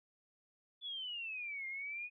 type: exponential two-way sweep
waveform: sine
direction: down then up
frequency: 3472 to 2108 to 2488 Hz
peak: -40 dBFS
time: 0.81-2.1 s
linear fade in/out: 50 ms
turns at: 1.67 s
effects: none